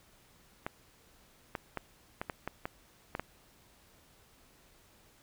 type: clicks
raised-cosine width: 0.5 ms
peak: -20 dBFS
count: 9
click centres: 0.665 / 1.552 / 1.773 / 2.215 / 2.298 / 2.476 / 2.655 / 3.151 / 3.196 s
effects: pink hiss -63 dBFS RMS until 5.22 s